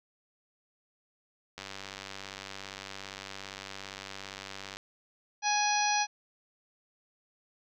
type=click train; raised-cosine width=0.2 ms; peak=-23 dBFS; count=312; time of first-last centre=1.58-4.77 s; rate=97.5 Hz
type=harmonic tone; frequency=832 Hz; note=G#5; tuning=3 cents sharp; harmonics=1 / 2 / 3 / 4 / 5 / 6 / 7; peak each=-28 / -35 / -34 / -41 / -37 / -39 / -33 dBFS; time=5.42-6.07 s; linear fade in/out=50 ms
effects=none